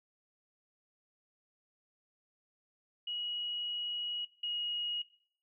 sine tone pair in turn, 2906 / 2888 Hz, F#7 / F#7, -32 / -43 cents, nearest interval unison, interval 11 cents, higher first, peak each -36 / -33 dBFS, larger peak second, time 3.07-4.25 / 4.43-5.02 s, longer first, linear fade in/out 5 ms, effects noise-tail reverb RT60 0.5 s tail -17 dB re dry

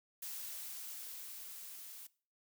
blue noise with level ramp, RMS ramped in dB -44 to -51 dBFS, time 0.22-2.07 s, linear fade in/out 5 ms, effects noise-tail reverb RT60 0.4 s tail -20 dB re dry

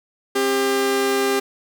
sawtooth tone pair together, 265.9 / 398.9 Hz, C4 / G4, +28 / +30 cents, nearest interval perfect fifth, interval 702 cents, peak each -21 / -14 dBFS, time 0.35-1.4 s, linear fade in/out 10 ms, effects none

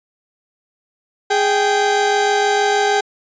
30% pulse tone pair together, 413.7 / 781 Hz, G#4 / G5, -7 / -7 cents, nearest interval major seventh, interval 1100 cents, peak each -14 dBFS, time 1.3-3.01 s, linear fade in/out 10 ms, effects resampled to 16000 Hz

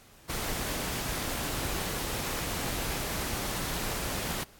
pink noise, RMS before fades -33 dBFS, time 0.29-4.44 s, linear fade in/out 10 ms, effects pink hiss -56 dBFS RMS until 4.59 s + AAC 64 kbps

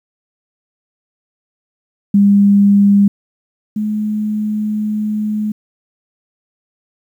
sine tone pair in turn, 201.2 / 212.5 Hz, G3 / G#3, +45 / +40 cents, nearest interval minor second, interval 95 cents, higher second, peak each -6 / -15 dBFS, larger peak first, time 2.14-3.08 / 3.76-5.52 s, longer second, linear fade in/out 5 ms, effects 8-bit

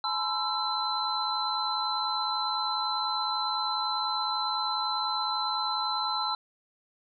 sine tone cluster, 854 / 958 / 1028 / 1339 / 4046 Hz, G#5 / A#5 / C6 / E6 / B7, +48 / +47 / -31 / +27 / +41 cents, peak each -33 / -39 / -35 / -33 / -31 dBFS, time 0.04-6.35 s, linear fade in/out 2 ms, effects none

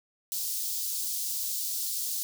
white high-pass noise, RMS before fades -32 dBFS, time 0.32-2.23 s, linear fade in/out 0 ms, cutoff 4200 Hz, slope 24 dB/octave, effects none

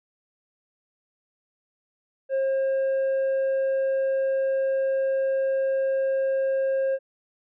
triangle tone with tanh clipping, 536 Hz, C5, 42 cents sharp, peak -22 dBFS, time 2.29-6.99 s, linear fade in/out 50 ms, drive 8 dB, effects none

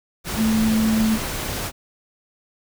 sine tone in noise, 220 Hz, A3, in tune, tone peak -16 dBFS, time 0.36-1.19 s, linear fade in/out 50 ms, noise pink, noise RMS -27 dBFS, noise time 0.24-1.72 s, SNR +8 dB, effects none

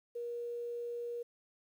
sine tone with quantisation, 475.6 Hz, A#4, 35 cents sharp, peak -37 dBFS, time 0.15-1.23 s, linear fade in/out 10 ms, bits 11, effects none

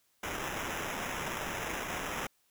white noise with sample-and-hold, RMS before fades -37 dBFS, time 0.23-2.27 s, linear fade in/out 5 ms, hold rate 4410 Hz, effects white hiss -72 dBFS RMS until 2.5 s

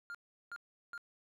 triangle tone bursts, 1405 Hz, F6, 10 cents sharp, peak -40 dBFS, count 3, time 0.1-0.978 s, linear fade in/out 0 ms, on 46 ms, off 370 ms, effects none

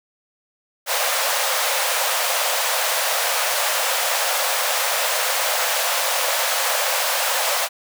pink high-pass noise, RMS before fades -21 dBFS, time 0.86-7.69 s, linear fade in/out 50 ms, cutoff 500 Hz, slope 96 dB/octave, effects none

